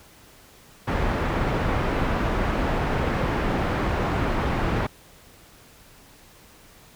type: low-pass noise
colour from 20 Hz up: pink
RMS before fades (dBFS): -24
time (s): 0.87-4.87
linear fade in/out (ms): 10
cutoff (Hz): 1700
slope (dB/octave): 12
effects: pink hiss -51 dBFS RMS until 6.95 s